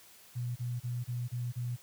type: tone bursts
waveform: sine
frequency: 121.8 Hz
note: B2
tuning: 24 cents flat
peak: -32 dBFS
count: 6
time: 0.35-1.765 s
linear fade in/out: 20 ms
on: 210 ms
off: 31 ms
effects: white hiss -57 dBFS RMS until 1.82 s + high-pass 60 Hz 12 dB/octave